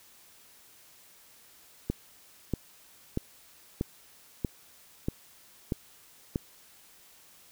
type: click train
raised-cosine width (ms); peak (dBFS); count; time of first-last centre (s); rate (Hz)
3; -15; 8; 1.9-6.359; 1.57
effects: white hiss -57 dBFS RMS until 7.51 s